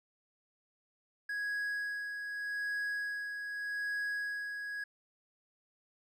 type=tone with tremolo; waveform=triangle; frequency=1661.2 Hz; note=G#6; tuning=in tune; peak=-31 dBFS; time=1.29-4.84 s; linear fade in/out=5 ms; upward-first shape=sine; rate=0.83 Hz; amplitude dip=45%; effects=none